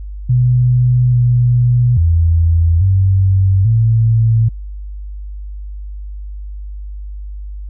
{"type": "tone with pitch steps", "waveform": "sine", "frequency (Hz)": [124.2, 122.1, 83.2, 95.7, 113.2], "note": ["B2", "B2", "E2", "G2", "A2"], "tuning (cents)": [10, -19, 17, -41, 50], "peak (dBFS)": -8, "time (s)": [0.29, 4.49], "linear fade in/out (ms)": 10, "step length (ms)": 840, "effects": ["added 50 Hz sine -24 dBFS peak until 7.69 s"]}